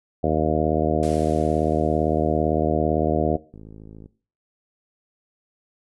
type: harmonic tone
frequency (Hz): 77.78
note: D#2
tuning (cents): 0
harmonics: 1 / 2 / 3 / 4 / 5 / 6 / 7 / 8 / 9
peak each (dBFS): -27 / -27 / -27 / -27 / -27 / -27 / -27 / -27 / -27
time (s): 0.23-3.37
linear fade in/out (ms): 10
type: noise with exponential decay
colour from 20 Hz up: white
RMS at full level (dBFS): -38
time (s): 1.03-2.74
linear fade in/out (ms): 0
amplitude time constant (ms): 370
type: click train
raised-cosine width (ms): 3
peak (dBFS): -29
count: 29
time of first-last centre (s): 3.54-4.059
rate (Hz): 53.9
effects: noise-tail reverb RT60 0.4 s tail -19 dB re dry + resampled to 24000 Hz